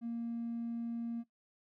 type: tone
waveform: triangle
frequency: 233.1 Hz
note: A#3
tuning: in tune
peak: -32 dBFS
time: 0.01-1.24 s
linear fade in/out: 50 ms
effects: noise-tail reverb RT60 0.1 s tail -17 dB re dry + tanh soft clip ceiling -33 dBFS